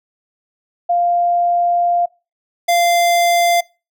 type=tone pair in turn; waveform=sine / square; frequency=698 / 692.8 Hz; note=F5 / F5; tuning=-1 / -14 cents; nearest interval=unison; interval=13 cents; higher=first; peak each=-12 dBFS; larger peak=neither; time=0.89-2.06 / 2.68-3.61 s; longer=first; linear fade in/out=10 ms; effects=noise-tail reverb RT60 0.3 s tail -24 dB re dry